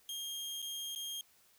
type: tone with dropouts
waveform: sawtooth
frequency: 3225 Hz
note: G7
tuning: 48 cents sharp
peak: -36 dBFS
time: 0.09-1.21 s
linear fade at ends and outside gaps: 1 ms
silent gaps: 0.619-0.625 / 0.95-0.959 s
effects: white hiss -67 dBFS RMS until 1.58 s